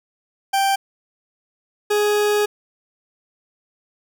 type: tone pair in turn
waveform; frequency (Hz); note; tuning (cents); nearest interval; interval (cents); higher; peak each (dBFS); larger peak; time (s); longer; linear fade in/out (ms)
40% pulse; 784 / 416.5; G5 / G#4; 0 / +5; major seventh; 1095; first; -15; neither; 0.53-0.76 / 1.9-2.46; second; 10
effects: none